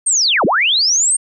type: linear two-way sweep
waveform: sine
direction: down then up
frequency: 8810 to 155.56 to 8810 Hz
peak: -11 dBFS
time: 0.06-1.17 s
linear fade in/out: 10 ms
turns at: 0.45 s
effects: none